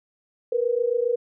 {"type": "tone pair together", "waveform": "sine", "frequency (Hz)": [466.2, 493.6], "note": ["A#4", "B4"], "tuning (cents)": [0, -1], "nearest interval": "minor second", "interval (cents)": 99, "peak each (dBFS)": -23, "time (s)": [0.52, 1.16], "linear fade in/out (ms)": 5, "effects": []}